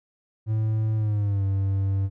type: tone with pitch glide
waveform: triangle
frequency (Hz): 109.4 to 97.46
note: A2 to G2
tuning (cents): -9 to -10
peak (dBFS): -19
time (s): 0.46-2.1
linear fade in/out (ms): 50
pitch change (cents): -201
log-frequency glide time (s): 0.96-1.44
effects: none